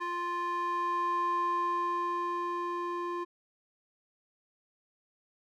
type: tone with band-pass filter sweep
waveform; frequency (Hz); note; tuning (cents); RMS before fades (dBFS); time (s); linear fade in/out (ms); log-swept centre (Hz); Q
square; 349.2; F4; 0; -32; 0-3.25; 20; 1300 to 770; 4
effects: none